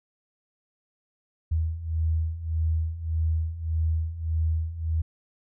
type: beating tone pair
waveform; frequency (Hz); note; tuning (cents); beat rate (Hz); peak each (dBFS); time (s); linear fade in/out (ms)
sine; 79.4 / 81.1; D#2 / E2; +36 / -28; 1.7; -29 / -25; 1.51-5.02; 10
effects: none